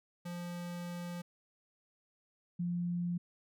square / sine tone pair in turn, 174.61 / 174.61 Hz, F3 / F3, 0 / 0 cents, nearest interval unison, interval 0 cents, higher neither, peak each -40 / -32 dBFS, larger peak second, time 0.25-1.22 / 2.59-3.18 s, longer first, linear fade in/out 10 ms, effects none

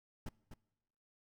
brown noise with echo, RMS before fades -40 dBFS, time 0.26-0.29 s, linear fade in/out 5 ms, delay 250 ms, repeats 1, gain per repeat -8 dB, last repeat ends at 0.54 s, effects noise-tail reverb RT60 1.0 s tail -23 dB re dry

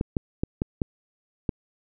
clicks, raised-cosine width 3 ms, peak -11 dBFS, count 6, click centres 0.011 / 0.168 / 0.435 / 0.619 / 0.818 / 1.492 s, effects none

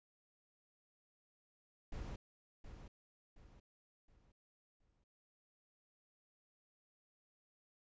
brown noise with echo, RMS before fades -45 dBFS, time 1.92-2.16 s, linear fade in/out 5 ms, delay 720 ms, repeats 4, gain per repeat -8 dB, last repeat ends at 5.04 s, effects resampled to 16000 Hz

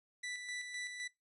sawtooth tone with tremolo, 1975.5 Hz, B6, in tune, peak -36 dBFS, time 0.23-1.08 s, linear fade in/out 10 ms, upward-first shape square, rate 3.9 Hz, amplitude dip 45%, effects noise-tail reverb RT60 0.2 s tail -21 dB re dry + resampled to 24000 Hz

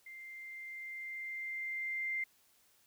sine tone with level ramp, 2093 Hz, C7, in tune, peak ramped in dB -47 to -33 dBFS, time 0.06-2.24 s, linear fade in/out 5 ms, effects white hiss -69 dBFS RMS until 2.86 s

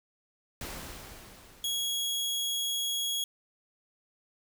pink noise with exponential decay, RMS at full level -38 dBFS, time 0.61-2.82 s, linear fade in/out 2 ms, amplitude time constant 480 ms
sawtooth tone, 3322 Hz, G#7, in tune, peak -26 dBFS, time 1.64-3.24 s, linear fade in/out 2 ms
effects none

